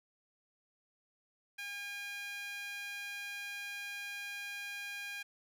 sawtooth tone with high-pass filter, 810 Hz, G#5, 43 cents flat, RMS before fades -43 dBFS, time 1.58-5.23 s, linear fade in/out 10 ms, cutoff 2000 Hz, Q 7.5, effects none

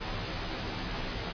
pink noise with comb filter, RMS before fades -35 dBFS, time 0-1.33 s, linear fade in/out 20 ms, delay 14 ms, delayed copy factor -0.95, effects resampled to 11025 Hz

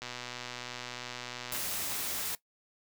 click train, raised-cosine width 0.2 ms, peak -22 dBFS, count 191, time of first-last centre 0.02-1.565 s, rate 123 Hz
white noise, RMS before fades -35 dBFS, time 1.52-2.35 s, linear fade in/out 2 ms
effects noise-tail reverb RT60 0.1 s tail -18 dB re dry

